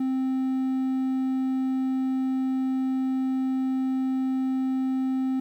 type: tone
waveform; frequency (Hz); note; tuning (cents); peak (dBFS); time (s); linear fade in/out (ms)
triangle; 261.9; C4; +2; -21; 0-5.4; 5
effects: 10-bit